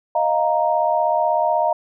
sine chord, Eb suspended second, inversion none, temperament equal, 622.3 / 698.5 / 932.3 Hz, Eb5 / F5 / Bb5, 0 / 0 / 0 cents, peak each -20 dBFS, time 0.15-1.73 s, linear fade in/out 5 ms, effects none

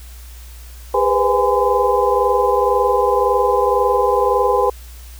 sine tone cluster, 405.3 / 488.1 / 510 / 825 / 1019 Hz, G#4 / B4 / C5 / G#5 / C6, -42 / -20 / -44 / -12 / -46 cents, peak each -19 dBFS, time 0.94-4.7 s, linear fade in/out 5 ms, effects added 60 Hz sine -34 dBFS peak until 5.19 s + white hiss -44 dBFS RMS until 5.19 s

